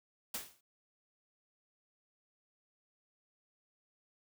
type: noise with exponential decay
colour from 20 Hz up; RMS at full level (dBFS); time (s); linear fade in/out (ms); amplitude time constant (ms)
white; -36; 0.34-0.61; 5; 57
effects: none